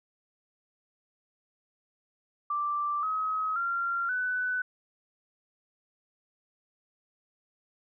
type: tone with pitch steps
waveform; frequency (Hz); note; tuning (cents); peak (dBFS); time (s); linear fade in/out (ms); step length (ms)
sine; 1174.7 / 1273.6 / 1380.9 / 1497.2; D6 / D#6 / F6 / F#6; 0 / +40 / -20 / +20; -27; 2.5-4.62; 5; 530
effects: none